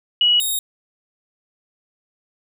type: tone pair in turn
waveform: sine / 5% pulse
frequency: 2920 / 3729 Hz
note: F#7 / A#7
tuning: -24 / 0 cents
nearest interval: major third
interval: 424 cents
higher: second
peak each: -12 dBFS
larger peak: neither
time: 0.21-0.4 / 0.4-0.59 s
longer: neither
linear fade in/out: 2 ms
effects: none